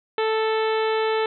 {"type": "harmonic tone", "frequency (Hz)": 440, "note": "A4", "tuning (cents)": 0, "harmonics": [1, 2, 3, 4, 5, 6, 7, 8, 9], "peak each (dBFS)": [-21, -27, -31, -33, -35, -37, -38, -39, -40], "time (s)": [0.18, 1.26], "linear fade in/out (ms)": 2, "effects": []}